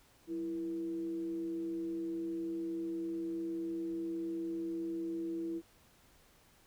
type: tone with frequency modulation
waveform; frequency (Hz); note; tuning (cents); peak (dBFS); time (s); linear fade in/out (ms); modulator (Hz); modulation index
sine; 331.4; E4; +9; -35; 0.27-5.62; 50; 143; 0.3
effects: pink hiss -65 dBFS RMS until 6.66 s